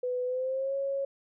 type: tone with pitch glide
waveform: sine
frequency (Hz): 498.6 to 550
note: B4 to C#5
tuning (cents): +16 to -14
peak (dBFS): -28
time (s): 0.03-1.05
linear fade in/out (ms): 5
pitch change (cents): +170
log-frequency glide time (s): 0.25-0.75
effects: none